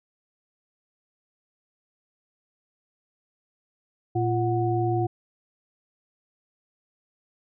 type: tone cluster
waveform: sine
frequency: 116.3 / 346.2 / 736 Hz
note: A#2 / F4 / F#5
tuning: -4 / -15 / -9 cents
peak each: -25 / -25 / -28 dBFS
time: 4.15-5.07 s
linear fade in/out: 10 ms
effects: none